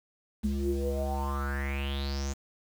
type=tone with low-pass filter sweep; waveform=square; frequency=69.3 Hz; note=C#2; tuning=in tune; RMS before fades=-31 dBFS; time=0.43-2.34 s; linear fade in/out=20 ms; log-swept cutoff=220 to 7000 Hz; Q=8.5; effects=8-bit